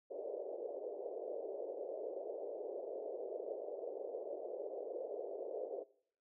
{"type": "band-pass noise", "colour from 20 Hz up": "pink", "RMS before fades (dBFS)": -44, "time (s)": [0.1, 5.84], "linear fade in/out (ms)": 20, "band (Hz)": [400, 610], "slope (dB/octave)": 48, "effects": ["noise-tail reverb RT60 0.6 s tail -21 dB re dry"]}